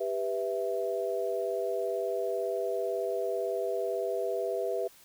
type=chord; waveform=sine; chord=E minor; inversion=first; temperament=equal with one note detuned; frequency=395.9 / 493.9 / 659.3 Hz; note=G4 / B4 / E5; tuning=+17 / 0 / 0 cents; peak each=-33 dBFS; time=0-4.88 s; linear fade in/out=10 ms; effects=white hiss -57 dBFS RMS until 5.04 s